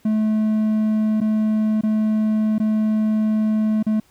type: tone with dropouts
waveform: triangle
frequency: 216.1 Hz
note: A3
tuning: 31 cents flat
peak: -14 dBFS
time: 0.05-4 s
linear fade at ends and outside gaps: 5 ms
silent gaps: 1.205-1.213 / 1.811-1.834 / 2.583-2.599 / 3.828-3.865 s
effects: pink hiss -57 dBFS RMS until 4.1 s